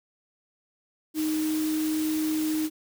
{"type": "tone in noise", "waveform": "sine", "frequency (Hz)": 311.1, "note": "D#4", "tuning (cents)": 0, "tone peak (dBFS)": -24, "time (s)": [1.14, 2.7], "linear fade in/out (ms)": 50, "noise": "white", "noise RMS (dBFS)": -37, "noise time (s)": [1.14, 2.7], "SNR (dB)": 10, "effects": []}